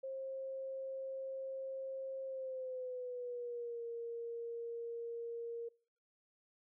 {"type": "tone with pitch glide", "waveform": "sine", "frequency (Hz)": [533, 466.7], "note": ["C5", "A#4"], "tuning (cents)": [32, 2], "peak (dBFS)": -40, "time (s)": [0.03, 5.69], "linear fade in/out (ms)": 10, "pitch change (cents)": -230, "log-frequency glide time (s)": [2.25, 3.83], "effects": ["noise-tail reverb RT60 0.5 s tail -25 dB re dry"]}